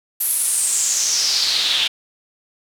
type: noise with band-pass filter sweep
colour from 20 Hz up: pink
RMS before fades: -19 dBFS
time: 0.2-1.88 s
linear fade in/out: 10 ms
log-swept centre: 12000 to 3200 Hz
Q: 5.1
effects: none